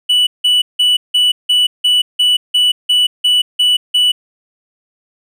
triangle tone bursts, 2960 Hz, F#7, in tune, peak -7 dBFS, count 12, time 0.09-4.12 s, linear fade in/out 10 ms, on 180 ms, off 170 ms, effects none

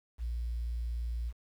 sine tone, 58.4 Hz, A#1, 4 cents sharp, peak -31 dBFS, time 0.18-1.33 s, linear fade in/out 50 ms, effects tanh soft clip ceiling -28 dBFS + 10-bit

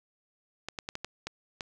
clicks, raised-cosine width 0.2 ms, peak -18 dBFS, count 7, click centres 0.686 / 0.788 / 0.889 / 0.954 / 1.046 / 1.27 / 1.608 s, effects none

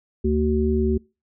harmonic tone, 75.3 Hz, D2, 44 cents sharp, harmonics 1 / 3 / 5, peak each -22 / -22 / -22 dBFS, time 0.24-0.98 s, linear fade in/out 10 ms, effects noise-tail reverb RT60 0.3 s tail -26 dB re dry

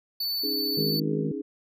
square tone, 4493 Hz, C#8, 23 cents sharp, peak -27 dBFS, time 0.2-1 s, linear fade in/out 5 ms
sine chord, C# suspended second, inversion none, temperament equal, 277.2 / 311.1 / 415.3 Hz, C#4 / D#4 / G#4, 0 / 0 / 0 cents, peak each -34 dBFS, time 0.43-1.42 s, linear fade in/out 10 ms
harmonic tone, 52.3 Hz, G#1, 13 cents sharp, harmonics 3 / 4 / 5 / 6 / 7 / 8 / 9, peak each -29 / -32 / -35 / -40 / -38 / -36 / -37 dBFS, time 0.77-1.32 s, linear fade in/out 5 ms
effects none

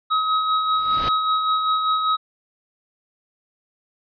square tone with tremolo, 1272 Hz, D#6, 38 cents sharp, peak -17 dBFS, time 0.1-2.17 s, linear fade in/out 20 ms, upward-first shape sine, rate 5.1 Hz, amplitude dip 40%
pink noise with exponential growth, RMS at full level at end -24 dBFS, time 0.63-1.09 s, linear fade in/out 5 ms, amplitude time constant 98 ms
effects resampled to 11025 Hz

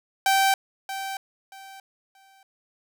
sawtooth tone with echo, 777 Hz, G5, 16 cents flat, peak -14 dBFS, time 0.26-0.54 s, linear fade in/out 2 ms, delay 630 ms, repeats 3, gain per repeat -12 dB, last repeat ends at 2.43 s, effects none

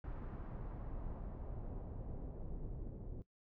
brown noise with low-pass filter sweep, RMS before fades -45 dBFS, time 0.04-3.22 s, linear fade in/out 0 ms, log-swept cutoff 1400 to 420 Hz, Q 1.1, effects noise-tail reverb RT60 0.1 s tail -19 dB re dry

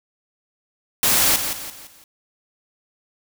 white noise with echo, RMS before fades -17 dBFS, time 1.03-1.36 s, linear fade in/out 2 ms, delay 170 ms, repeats 4, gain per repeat -8 dB, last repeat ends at 2.04 s, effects none

